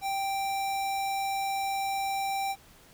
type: tone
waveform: square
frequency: 784 Hz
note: G5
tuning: in tune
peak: -29 dBFS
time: 0.01-2.56 s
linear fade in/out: 50 ms
effects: pink hiss -56 dBFS RMS until 2.93 s